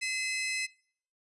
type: tone pair together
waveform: sawtooth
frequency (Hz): 2048 / 2580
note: C7 / E7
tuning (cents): -38 / -38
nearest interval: major third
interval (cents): 400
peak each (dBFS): -29 / -31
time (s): 0.01-0.67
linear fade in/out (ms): 20
effects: noise-tail reverb RT60 0.6 s tail -24 dB re dry + resampled to 24000 Hz